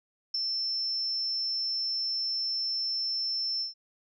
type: tone with ADSR envelope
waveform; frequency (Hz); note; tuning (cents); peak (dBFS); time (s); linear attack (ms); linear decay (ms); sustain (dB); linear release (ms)
sine; 5340; E8; +22; -24; 0.34-3.74; 7; 8; -4; 130
effects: none